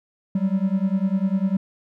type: beating tone pair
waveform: triangle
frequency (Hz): 187.3 / 197.3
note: F#3 / G3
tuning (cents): +21 / +11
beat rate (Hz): 10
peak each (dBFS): -20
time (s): 0.35-1.57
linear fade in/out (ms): 5
effects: none